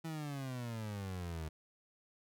30% pulse exponential sweep, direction down, 164.81 to 76.9 Hz, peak -37 dBFS, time 0.04-1.49 s, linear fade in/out 10 ms, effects none

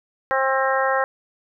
harmonic tone, 266.2 Hz, C4, 30 cents sharp, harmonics 2 / 3 / 4 / 5 / 6 / 7, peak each -22 / -24 / -25 / -26 / -27 / -27 dBFS, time 0.31-1.04 s, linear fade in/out 0 ms, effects none

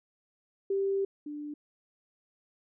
sine tone pair in turn, 392 / 295.5 Hz, G4 / D4, 0 / +11 cents, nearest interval perfect fourth, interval 489 cents, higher first, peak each -26 / -36 dBFS, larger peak first, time 0.7-1.05 / 1.26-1.54 s, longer first, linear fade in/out 5 ms, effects none

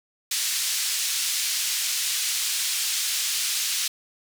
white band-pass noise, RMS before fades -26 dBFS, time 0.31-3.88 s, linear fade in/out 5 ms, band 2700 to 8200 Hz, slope 12 dB/octave, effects none

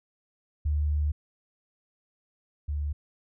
sine tone pair in turn, 74.4 / 73.33 Hz, D2 / D2, +23 / -2 cents, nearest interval unison, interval 25 cents, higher first, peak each -23 / -27 dBFS, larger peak first, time 0.65-1.12 / 2.68-2.93 s, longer first, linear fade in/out 10 ms, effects none

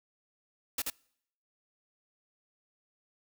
white noise with echo, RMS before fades -32 dBFS, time 0.78-0.82 s, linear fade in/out 5 ms, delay 81 ms, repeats 1, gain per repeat -2 dB, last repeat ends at 0.901 s, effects noise-tail reverb RT60 0.7 s tail -26 dB re dry

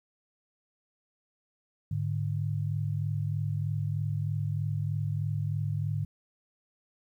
sine tone pair together, 104.3 / 147.5 Hz, G#2 / D3, +8 / +8 cents, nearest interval tritone, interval 600 cents, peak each -30 / -31 dBFS, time 1.91-6.05 s, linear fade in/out 5 ms, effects 11-bit

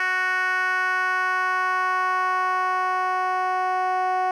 10% pulse tone with band-pass filter sweep, 370 Hz, F#4, in tune, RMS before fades -23 dBFS, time 0-4.31 s, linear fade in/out 2 ms, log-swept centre 1700 to 750 Hz, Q 2.5, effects none

